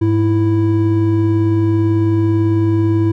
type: tone pair together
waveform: triangle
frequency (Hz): 103.83 / 329.6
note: G#2 / E4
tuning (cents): 0 / 0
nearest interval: octave + minor sixth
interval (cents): 2000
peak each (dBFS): -12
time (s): 0.01-3.12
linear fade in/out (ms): 10
effects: none